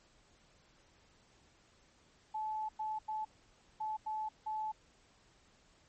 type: tone bursts at uneven times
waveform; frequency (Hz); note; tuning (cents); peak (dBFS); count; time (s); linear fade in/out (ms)
sine; 865; A5; -30; -35; 6; 2.34-2.69 / 2.79-2.99 / 3.08-3.25 / 3.8-3.97 / 4.06-4.29 / 4.46-4.72; 10
effects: pink hiss -67 dBFS RMS until 5.88 s + MP3 32 kbps